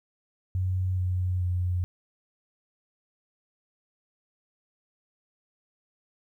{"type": "tone with pitch steps", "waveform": "sine", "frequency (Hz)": [92.6, 91.17, 89.76], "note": ["F#2", "F#2", "F2"], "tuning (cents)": [2, -25, 48], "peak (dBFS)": -24, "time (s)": [0.55, 1.84], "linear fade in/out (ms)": 0, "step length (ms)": 430, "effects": ["11-bit"]}